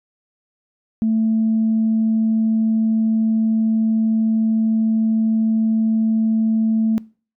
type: tone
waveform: sine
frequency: 221.7 Hz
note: A3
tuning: 13 cents sharp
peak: -14 dBFS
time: 1.02-6.98 s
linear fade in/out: 0 ms
effects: noise-tail reverb RT60 0.4 s tail -24 dB re dry + tanh soft clip ceiling -10 dBFS